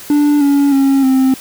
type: tone with pitch steps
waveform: triangle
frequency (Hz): 292.9 / 282.6 / 272.7 / 263.1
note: D4 / C#4 / C#4 / C4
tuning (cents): -5 / +34 / -28 / +10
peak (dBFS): -6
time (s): 0.1-1.34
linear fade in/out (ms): 2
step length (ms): 310
effects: white hiss -33 dBFS RMS until 1.4 s